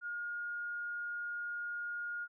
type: tone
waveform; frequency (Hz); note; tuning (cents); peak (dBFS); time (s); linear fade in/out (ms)
sine; 1426; F6; +36; -37; 0.01-2.28; 50
effects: none